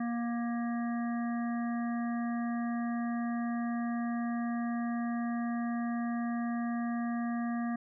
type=harmonic tone; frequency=236 Hz; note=A#3; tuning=22 cents sharp; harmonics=1 / 3 / 5 / 7 / 8; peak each=-31 / -41 / -45 / -48 / -49 dBFS; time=0-7.76 s; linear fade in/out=5 ms; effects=none